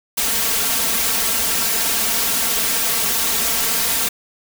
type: noise with comb filter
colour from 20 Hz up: white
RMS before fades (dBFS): -19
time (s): 0.17-4.09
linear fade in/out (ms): 10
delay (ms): 4.4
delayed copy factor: +0.8
effects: none